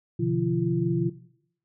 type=tone cluster; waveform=sine; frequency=125.5 / 146 / 171.2 / 340.7 Hz; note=B2 / D3 / F3 / F4; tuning=+28 / -10 / -34 / -43 cents; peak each=-28 dBFS; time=0.19-1.1 s; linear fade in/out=10 ms; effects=noise-tail reverb RT60 0.7 s tail -17 dB re dry